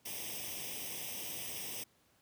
white noise with comb filter, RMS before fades -42 dBFS, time 0.05-1.84 s, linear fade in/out 10 ms, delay 0.35 ms, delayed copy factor +0.85, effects pink hiss -70 dBFS RMS until 2.21 s + high-pass 80 Hz 12 dB/octave

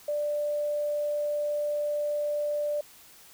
sine tone, 590 Hz, D5, 8 cents sharp, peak -26 dBFS, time 0.08-2.81 s, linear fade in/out 5 ms, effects white hiss -53 dBFS RMS until 3.33 s

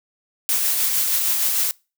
blue noise with tremolo, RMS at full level -19 dBFS, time 0.49-1.71 s, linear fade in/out 0 ms, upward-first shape sine, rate 6.5 Hz, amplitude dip 30%, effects noise-tail reverb RT60 0.3 s tail -24 dB re dry

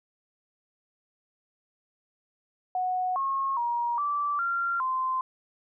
sine tone with pitch steps, 736 / 1085 / 949 / 1163 / 1381 / 1038 Hz, F#5 / C#6 / A#5 / D6 / F6 / C6, -9 / -37 / +31 / -17 / -20 / -14 cents, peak -25 dBFS, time 2.75-5.21 s, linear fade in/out 2 ms, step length 410 ms, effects none

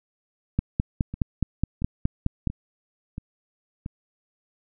two click trains, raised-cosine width 5 ms, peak -9 / -20 dBFS, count 10 / 5, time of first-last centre 0.59-2.473 / 1.14-3.861 s, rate 4.78 / 1.47 Hz, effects none

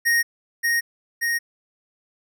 square tone with echo, 1864.7 Hz, A#6, in tune, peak -17 dBFS, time 0.05-0.23 s, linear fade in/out 20 ms, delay 580 ms, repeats 2, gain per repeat -2 dB, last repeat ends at 1.39 s, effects none

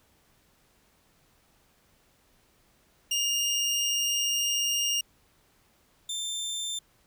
25% pulse tone pair in turn, 2829 / 3571 Hz, F7 / A7, +22 / +25 cents, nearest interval major third, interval 403 cents, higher second, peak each -21 / -27 dBFS, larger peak first, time 3.11-5.01 / 6.09-6.79 s, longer first, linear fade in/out 5 ms, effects pink hiss -65 dBFS RMS until 7.06 s

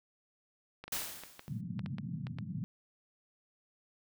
clicks, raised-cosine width 0.3 ms, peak -29 dBFS, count 11, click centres 0.84 / 0.88 / 0.967 / 1.02 / 1.236 / 1.394 / 1.793 / 1.861 / 1.984 / 2.269 / 2.386 s
white noise with exponential decay, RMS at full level -34 dBFS, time 0.92-1.61 s, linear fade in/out 5 ms, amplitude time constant 150 ms
pink band-pass noise, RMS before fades -40 dBFS, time 1.48-2.64 s, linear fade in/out 0 ms, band 110 to 220 Hz, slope 48 dB/octave
effects none

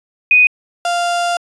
sine / 35% pulse tone pair in turn, 2489 / 696.5 Hz, D#7 / F5, 0 / -5 cents, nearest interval octave + minor seventh, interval 2205 cents, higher first, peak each -6 / -13 dBFS, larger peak first, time 0.31-0.47 / 0.85-1.37 s, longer second, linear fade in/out 2 ms, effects resampled to 22050 Hz

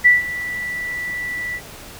sine tone with ADSR envelope, 1965 Hz, B6, 9 cents flat, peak -6 dBFS, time 0.04-1.61 s, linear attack 21 ms, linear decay 160 ms, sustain -17 dB, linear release 57 ms, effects pink hiss -38 dBFS RMS until 1.99 s

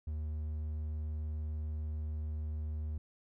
triangle tone, 76.7 Hz, D#2, 24 cents flat, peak -33 dBFS, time 0.07-2.98 s, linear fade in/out 5 ms, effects none

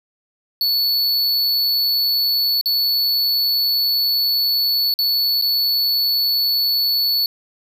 square tone with dropouts, 4435 Hz, C#8, in tune, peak -16 dBFS, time 0.61-7.26 s, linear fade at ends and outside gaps 1 ms, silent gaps 2.612-2.658 / 4.94-4.989 / 5.414-5.422 s, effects none

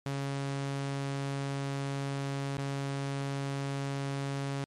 sawtooth tone with dropouts, 138.59 Hz, C#3, in tune, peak -28 dBFS, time 0.06-4.64 s, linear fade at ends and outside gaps 0 ms, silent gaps 2.569-2.582 s, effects low-pass 9000 Hz 12 dB/octave + MP3 64 kbps

